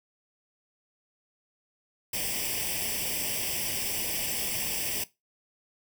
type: noise with comb filter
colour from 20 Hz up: white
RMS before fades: -31 dBFS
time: 2.13-5.04 s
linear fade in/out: 5 ms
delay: 0.37 ms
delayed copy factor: +0.85
effects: noise-tail reverb RT60 0.2 s tail -18 dB re dry